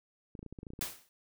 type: clicks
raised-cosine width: 3 ms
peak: -32 dBFS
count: 12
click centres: 0.352 / 0.392 / 0.429 / 0.463 / 0.526 / 0.588 / 0.631 / 0.668 / 0.704 / 0.735 / 0.791 / 0.826 s
type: noise with exponential decay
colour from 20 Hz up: white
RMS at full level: -33 dBFS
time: 0.81-1.09 s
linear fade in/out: 1 ms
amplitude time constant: 60 ms
effects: none